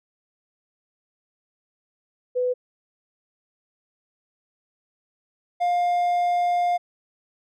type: tone pair in turn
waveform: sine / triangle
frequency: 499 / 705.7 Hz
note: B4 / F5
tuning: +18 / +18 cents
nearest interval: tritone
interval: 600 cents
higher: second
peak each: -20 / -17 dBFS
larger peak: second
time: 2.35-2.54 / 5.6-6.78 s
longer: second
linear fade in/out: 20 ms
effects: none